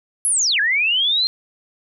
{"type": "linear two-way sweep", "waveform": "sine", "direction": "down then up", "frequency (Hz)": [11175, 1600, 4218], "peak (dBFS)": -15, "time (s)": [0.25, 1.27], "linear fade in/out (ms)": 0, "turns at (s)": 0.6, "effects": []}